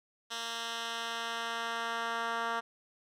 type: tone with band-pass filter sweep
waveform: 10% pulse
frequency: 230.8 Hz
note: A#3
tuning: 17 cents flat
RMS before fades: -36 dBFS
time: 0.3-2.61 s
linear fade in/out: 20 ms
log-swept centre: 3900 to 1400 Hz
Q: 1
effects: none